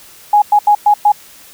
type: tone bursts at uneven times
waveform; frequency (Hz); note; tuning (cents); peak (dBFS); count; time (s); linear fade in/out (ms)
sine; 830.6; G#5; 0; -5; 5; 0.33-0.42 / 0.52-0.59 / 0.67-0.75 / 0.86-0.94 / 1.05-1.12; 5
effects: white hiss -40 dBFS RMS until 1.53 s